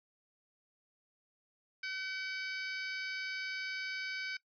harmonic tone with a mistuned harmonic, 760 Hz, F#5, 46 cents sharp, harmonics 2 / 3 / 4 / 5 / 6 / 7 / 8, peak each -41 / -41 / -51 / -53 / -48 / -48 / -61 dBFS, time 1.83-4.37 s, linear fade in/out 5 ms, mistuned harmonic 7, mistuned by -84 cents, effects noise-tail reverb RT60 0.1 s tail -19 dB re dry

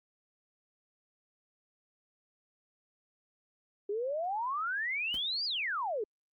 sine exponential two-way sweep, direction up then down, 393.9 to 4965 to 393.9 Hz, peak -31 dBFS, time 3.89-6.04 s, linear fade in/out 5 ms, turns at 5.45 s
pink noise with exponential decay, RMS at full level -42 dBFS, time 5.14-5.24 s, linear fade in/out 1 ms, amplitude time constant 21 ms
effects Opus 48 kbps

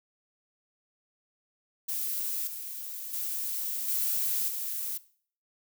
violet noise with level steps, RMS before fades -32 / -39 / -33 / -29 / -34 dBFS, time 1.88-4.98 s, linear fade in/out 10 ms, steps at 2.47 / 3.13 / 3.88 / 4.48 s, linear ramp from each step 5 ms, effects noise-tail reverb RT60 0.5 s tail -18 dB re dry

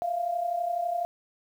sine tone pair together, 666 / 698 Hz, E5 / F5, +18 / -1 cents, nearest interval minor second, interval 81 cents, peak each -33 / -27 dBFS, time 0.02-1.05 s, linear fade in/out 0 ms, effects 9-bit

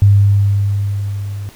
sine tone with level ramp, 100.5 Hz, G2, 44 cents sharp, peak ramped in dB -4 to -22 dBFS, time 0.02-1.49 s, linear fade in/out 0 ms, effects pink hiss -42 dBFS RMS until 1.55 s

